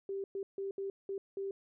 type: tone bursts at uneven times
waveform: sine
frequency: 392 Hz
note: G4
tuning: in tune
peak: -35 dBFS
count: 6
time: 0.09-0.24 / 0.35-0.43 / 0.58-0.71 / 0.78-0.9 / 1.09-1.18 / 1.37-1.51 s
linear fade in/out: 2 ms
effects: none